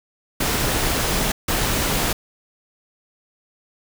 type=noise bursts at uneven times; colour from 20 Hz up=pink; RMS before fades=-21 dBFS; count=2; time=0.4-1.32 / 1.48-2.13 s; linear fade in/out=5 ms; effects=none